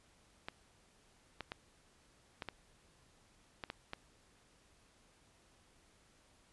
clicks, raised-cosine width 0.3 ms, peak -25 dBFS, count 8, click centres 0.485 / 1.407 / 1.519 / 2.422 / 2.487 / 3.638 / 3.701 / 3.934 s, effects pink hiss -68 dBFS RMS until 6.52 s + resampled to 24000 Hz

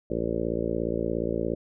harmonic tone, 57.1 Hz, A#1, 35 cents flat, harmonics 1 / 2 / 3 / 4 / 5 / 6 / 7 / 8 / 9 / 10, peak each -37 / -38 / -35 / -34 / -38 / -32 / -33 / -34 / -34 / -36 dBFS, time 0.1-1.55 s, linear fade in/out 5 ms, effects none

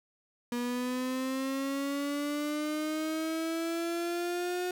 35% pulse linear sweep, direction up, 240 to 362.1 Hz, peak -29 dBFS, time 0.52-4.71 s, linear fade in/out 2 ms, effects none

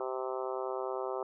harmonic tone, 129.7 Hz, C3, 15 cents flat, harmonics 3 / 4 / 5 / 6 / 7 / 8 / 9 / 10, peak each -37 / -39 / -41 / -43 / -44 / -45 / -46 / -47 dBFS, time 0-1.23 s, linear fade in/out 2 ms, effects none

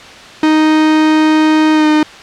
45% pulse tone with pitch glide, 311.1 to 305.8 Hz, D#4 to D#4, 0 to -30 cents, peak -7 dBFS, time 0.43-2.03 s, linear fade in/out 2 ms, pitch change -30 cents, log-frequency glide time 1.73-1.87 s, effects white hiss -33 dBFS RMS until 2.22 s + low-pass 4000 Hz 12 dB/octave

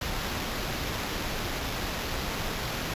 pink noise with sample-and-hold, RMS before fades -32 dBFS, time 0.01-2.94 s, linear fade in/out 5 ms, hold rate 8820 Hz, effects resampled to 32000 Hz

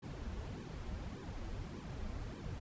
brown noise with flanger, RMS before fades -44 dBFS, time 0.02-2.6 s, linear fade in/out 20 ms, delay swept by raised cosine 1.4 to 7.3 ms, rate 1.7 Hz, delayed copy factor -1, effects resampled to 16000 Hz

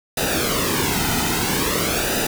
pink noise with flanger, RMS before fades -21 dBFS, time 0.17-2.27 s, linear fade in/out 5 ms, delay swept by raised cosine 0.91 to 1.81 ms, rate 0.5 Hz, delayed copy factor -0.7, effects none

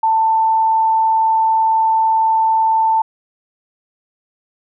sine tone, 889 Hz, A5, 18 cents sharp, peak -11 dBFS, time 0.03-3.02 s, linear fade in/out 5 ms, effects none

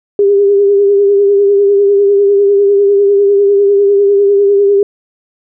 sine tone with vibrato, 401.6 Hz, G4, 42 cents sharp, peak -5 dBFS, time 0.19-4.83 s, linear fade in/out 2 ms, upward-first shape sine, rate 10 Hz, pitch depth 33 cents each way, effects none

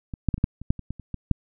clicks, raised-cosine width 5 ms, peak -20 / -8 / -11 / -22 / -7 / -24 / -7 / -23 / -18 / -27 / -18 / -6 dBFS, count 12, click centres 0.138 / 0.287 / 0.342 / 0.38 / 0.441 / 0.616 / 0.705 / 0.793 / 0.906 / 0.997 / 1.143 / 1.313 s, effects none

